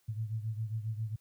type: beating tone pair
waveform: sine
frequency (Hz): 108.6 / 116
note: A2 / A#2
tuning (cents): -22 / -8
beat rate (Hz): 7.4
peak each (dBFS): -34 / -39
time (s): 0.08-1.16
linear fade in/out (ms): 10
effects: white hiss -72 dBFS RMS until 1.2 s + high-pass 60 Hz 12 dB/octave